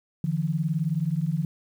sine beating tone pair, 150 / 169 Hz, D3 / E3, +37 / +43 cents, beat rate 19 Hz, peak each -26 dBFS, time 0.24-1.45 s, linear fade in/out 2 ms, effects 9-bit

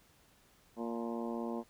harmonic tone with a mistuned harmonic, 116.54 Hz, A#2, in tune, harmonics 2 / 3 / 4 / 5 / 6 / 7 / 8 / 9, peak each -38 / -42 / -44 / -46 / -48 / -49 / -50 / -51 dBFS, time 0.76-1.64 s, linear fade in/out 50 ms, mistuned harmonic 7, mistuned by +65 cents, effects pink hiss -66 dBFS RMS until 1.69 s

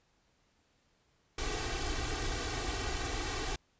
pink noise with comb filter, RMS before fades -35 dBFS, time 1.38-3.56 s, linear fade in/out 5 ms, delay 2.6 ms, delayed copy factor +0.85, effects pink hiss -72 dBFS RMS until 3.79 s + resampled to 16000 Hz

